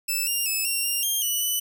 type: tone with pitch steps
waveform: 5% pulse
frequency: 2636 / 2798 / 2597 / 2752 / 2794 / 3202 / 2958 / 2982 Hz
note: E7 / F7 / E7 / F7 / F7 / G7 / F#7 / F#7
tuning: -1 / +3 / -26 / -26 / 0 / +36 / -1 / +13 cents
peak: -15 dBFS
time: 0.08-1.6 s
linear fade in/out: 10 ms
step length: 190 ms
effects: none